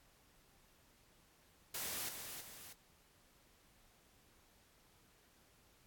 white noise with echo, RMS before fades -42 dBFS, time 1.74-2.09 s, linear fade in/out 5 ms, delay 320 ms, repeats 2, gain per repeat -6 dB, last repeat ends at 2.73 s, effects pink hiss -69 dBFS RMS until 5.86 s + AAC 64 kbps

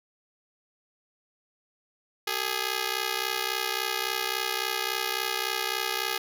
5% pulse ring-modulated tone, 415.3 Hz, G#4, in tune, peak -13 dBFS, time 2.27-6.18 s, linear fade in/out 5 ms, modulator 31.8 Hz, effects none

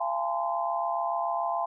sine tone cluster, 684 / 814 / 881 / 1031 Hz, F5 / G#5 / A5 / C6, -36 / -35 / +2 / -26 cents, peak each -30 / -33 / -35 / -31 dBFS, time 0-1.66 s, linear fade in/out 10 ms, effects none

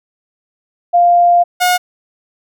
sine / sawtooth tone pair in turn, 698.5 / 721.5 Hz, F5 / F#5, 0 / -44 cents, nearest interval minor second, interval 56 cents, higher second, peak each -6 dBFS, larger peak neither, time 0.93-1.44 / 1.6-1.78 s, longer first, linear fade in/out 20 ms, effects none

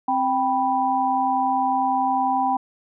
sine tone cluster, 262.5 / 784 / 985 Hz, C4 / G5 / B5, +6 / 0 / -5 cents, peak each -27 / -20 / -24 dBFS, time 0.08-2.57 s, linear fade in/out 5 ms, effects none

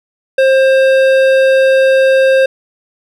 sine tone with hard clipping, 531 Hz, C5, 25 cents sharp, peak -8 dBFS, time 0.38-2.46 s, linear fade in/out 5 ms, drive 12 dB, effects none

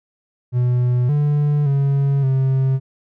triangle tone with pitch steps, 123.5 / 146.9 / 139.1 / 133 Hz, B2 / D3 / C#3 / C3, 0 / +1 / +6 / +29 cents, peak -12 dBFS, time 0.52-2.8 s, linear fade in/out 50 ms, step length 570 ms, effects none

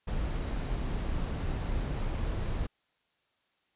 brown noise, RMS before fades -32 dBFS, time 0.07-2.67 s, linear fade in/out 10 ms, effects white hiss -74 dBFS RMS until 3.75 s + resampled to 8000 Hz

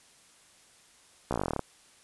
slowing click train, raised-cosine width 1 ms, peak -15 dBFS, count 14, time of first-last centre 1.31-1.593 s, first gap 15 ms, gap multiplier 1.06, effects white hiss -59 dBFS RMS until 2.03 s + resampled to 24000 Hz

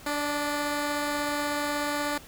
10% pulse tone pair together, 291.8 / 600 Hz, D4 / D5, -11 / +37 cents, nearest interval octave, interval 1248 cents, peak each -19 / -30 dBFS, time 0.06-2.18 s, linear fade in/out 5 ms, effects pink hiss -48 dBFS RMS until 2.27 s

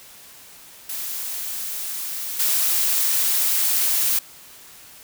blue noise with level steps, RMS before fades -29 / -20 dBFS, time 0.89-4.19 s, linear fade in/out 5 ms, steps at 2.39 s, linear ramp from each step 10 ms, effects white hiss -45 dBFS RMS until 5.03 s

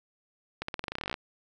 accelerating click train, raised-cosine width 0.3 ms, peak -17 dBFS, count 17, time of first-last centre 0.62-1.141 s, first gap 64 ms, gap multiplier 0.9, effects none

